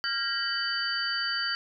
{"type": "tone cluster", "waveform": "sine", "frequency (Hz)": [1388, 1621, 1889, 3018, 4616], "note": ["F6", "G#6", "A#6", "F#7", "D8"], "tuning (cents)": [-11, -42, 22, 34, -31], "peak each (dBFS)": [-33, -34, -38, -37, -30], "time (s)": [0.04, 1.55], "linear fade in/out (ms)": 0, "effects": []}